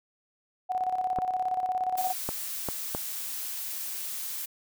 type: tone with tremolo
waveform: sine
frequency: 740 Hz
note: F#5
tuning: in tune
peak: -24 dBFS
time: 0.69-2.13 s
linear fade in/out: 20 ms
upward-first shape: square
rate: 17 Hz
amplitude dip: 55%
type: clicks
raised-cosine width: 1 ms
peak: -16 dBFS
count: 4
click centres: 1.187 / 2.29 / 2.687 / 2.949 s
type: noise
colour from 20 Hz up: blue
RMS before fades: -35 dBFS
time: 1.97-4.46 s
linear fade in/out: 10 ms
effects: none